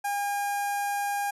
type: tone with notch filter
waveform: sawtooth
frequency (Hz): 810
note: G#5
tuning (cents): -43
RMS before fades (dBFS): -29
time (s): 0.04-1.31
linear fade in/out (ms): 10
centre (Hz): 3700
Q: 0.84
effects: resampled to 32000 Hz